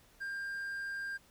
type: tone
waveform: triangle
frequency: 1597 Hz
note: G6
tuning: 32 cents sharp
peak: -35 dBFS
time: 0.2-1.18 s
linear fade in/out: 20 ms
effects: pink hiss -64 dBFS RMS until 1.3 s